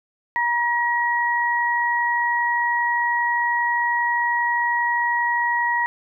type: tone pair together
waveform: sine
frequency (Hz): 952.5 / 1905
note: A#5 / A#6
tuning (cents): +37 / +37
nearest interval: octave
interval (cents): 1200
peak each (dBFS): -21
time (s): 0.36-5.86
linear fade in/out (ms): 0
effects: none